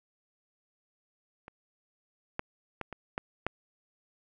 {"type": "clicks", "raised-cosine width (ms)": 0.5, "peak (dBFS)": [-30, -16, -20, -25, -17, -14], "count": 6, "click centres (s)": [1.481, 2.394, 2.813, 2.927, 3.179, 3.466], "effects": []}